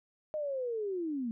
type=linear sweep; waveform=sine; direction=down; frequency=622.3 to 220 Hz; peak=-32 dBFS; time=0.34-1.31 s; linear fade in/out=0 ms; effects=none